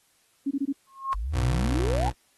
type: tone bursts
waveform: sine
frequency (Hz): 277.2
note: C#4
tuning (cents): 0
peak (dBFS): -23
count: 4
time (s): 0.46-0.727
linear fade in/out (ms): 10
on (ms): 51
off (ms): 21
type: tone with exponential growth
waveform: sine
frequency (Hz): 1078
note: C#6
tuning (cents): -49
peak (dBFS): -20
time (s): 0.87-1.13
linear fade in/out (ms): 0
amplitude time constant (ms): 55
type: exponential sweep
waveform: sine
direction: up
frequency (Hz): 44.13 to 876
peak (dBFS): -27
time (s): 1.14-2.1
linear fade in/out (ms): 10
type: tone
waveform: 30% pulse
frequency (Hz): 62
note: B1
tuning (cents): +7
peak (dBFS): -21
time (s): 1.32-2.13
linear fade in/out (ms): 50
effects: white hiss -65 dBFS RMS until 2.37 s + AAC 32 kbps